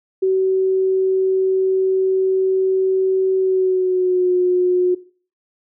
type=tone with pitch glide; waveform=sine; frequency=378.9 to 361.6 Hz; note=F#4 to F#4; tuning=+41 to -40 cents; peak=-13 dBFS; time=0.22-4.95 s; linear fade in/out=10 ms; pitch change=-81 cents; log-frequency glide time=3.37-4.33 s; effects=noise-tail reverb RT60 0.4 s tail -18 dB re dry